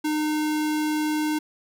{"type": "tone", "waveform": "square", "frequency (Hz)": 305.2, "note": "D#4", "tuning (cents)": -33, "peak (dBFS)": -23, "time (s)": [0.04, 1.39], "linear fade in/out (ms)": 10, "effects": []}